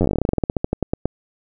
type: slowing click train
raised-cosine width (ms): 2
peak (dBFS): -5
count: 24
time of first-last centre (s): 0.01-1.056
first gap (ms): 10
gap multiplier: 1.12
effects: none